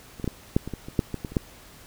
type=clicks; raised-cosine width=3 ms; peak=-26 / -15 / -13 / -6 / -20 / -18 / -23 / -7 / -16 / -18 / -26 / -8 dBFS; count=12; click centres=0.198 / 0.243 / 0.277 / 0.565 / 0.676 / 0.737 / 0.885 / 0.992 / 1.143 / 1.248 / 1.32 / 1.368 s; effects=pink hiss -49 dBFS RMS until 1.86 s